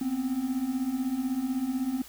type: beating tone pair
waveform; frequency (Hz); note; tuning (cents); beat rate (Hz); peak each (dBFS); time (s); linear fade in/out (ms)
triangle; 246.9 / 262.9; B3 / C4; 0 / +8; 16; -31 / -26; 0.01-2.02; 5
effects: added 50 Hz sine -57 dBFS peak until 2.08 s + white hiss -49 dBFS RMS until 2.08 s